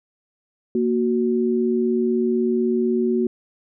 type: tone pair together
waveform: sine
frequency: 234 / 370 Hz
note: A#3 / F#4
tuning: +7 / 0 cents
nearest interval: minor sixth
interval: 793 cents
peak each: -20 dBFS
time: 0.75-3.27 s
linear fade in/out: 2 ms
effects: none